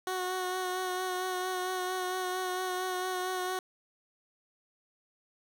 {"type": "tone with vibrato", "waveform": "15% pulse", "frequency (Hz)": 368.3, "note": "F#4", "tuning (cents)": -8, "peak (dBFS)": -25, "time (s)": [0.07, 3.59], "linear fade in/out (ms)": 2, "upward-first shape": "sine", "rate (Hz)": 4.4, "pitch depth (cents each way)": 20, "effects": []}